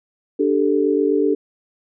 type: chord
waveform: sine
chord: D suspended fourth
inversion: none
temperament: equal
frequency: 293.7 / 392 / 440 Hz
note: D4 / G4 / A4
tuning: 0 / 0 / 0 cents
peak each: -19 dBFS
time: 0.39-1.35 s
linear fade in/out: 10 ms
effects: none